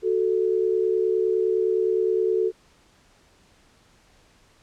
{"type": "tone pair together", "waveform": "sine", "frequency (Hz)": [370.3, 440], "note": ["F#4", "A4"], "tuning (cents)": [1, 0], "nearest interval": "minor third", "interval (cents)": 299, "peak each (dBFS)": -22, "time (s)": [0.02, 2.52], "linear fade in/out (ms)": 50, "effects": ["pink hiss -58 dBFS RMS until 4.62 s", "low-pass 8000 Hz 12 dB/octave"]}